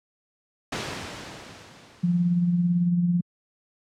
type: noise with exponential decay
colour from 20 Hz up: pink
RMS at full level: -28 dBFS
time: 0.72-2.89 s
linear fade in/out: 5 ms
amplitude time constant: 470 ms
type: tone with tremolo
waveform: sine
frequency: 174.9 Hz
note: F3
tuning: 3 cents sharp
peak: -17 dBFS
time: 2.03-3.21 s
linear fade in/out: 10 ms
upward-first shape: sine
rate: 18 Hz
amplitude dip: 40%
effects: high-pass 100 Hz 12 dB/octave + low-pass 6000 Hz 12 dB/octave